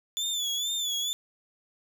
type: tone with vibrato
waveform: 30% pulse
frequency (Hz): 3471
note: A7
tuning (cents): -24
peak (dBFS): -25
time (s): 0.17-1.13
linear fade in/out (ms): 0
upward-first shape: sine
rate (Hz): 2.2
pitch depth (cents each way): 76
effects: none